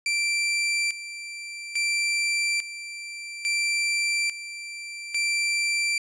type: tone with tremolo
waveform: sawtooth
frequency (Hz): 2349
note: D7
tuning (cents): 0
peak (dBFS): -19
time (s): 0.06-5.98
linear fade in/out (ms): 2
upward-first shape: square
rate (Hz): 0.59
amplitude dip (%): 75
effects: resampled to 22050 Hz